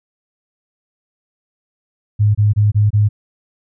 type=tone bursts; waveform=sine; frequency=104.7 Hz; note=G#2; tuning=15 cents sharp; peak=-9 dBFS; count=5; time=2.19-3.09 s; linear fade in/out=20 ms; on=160 ms; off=25 ms; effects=none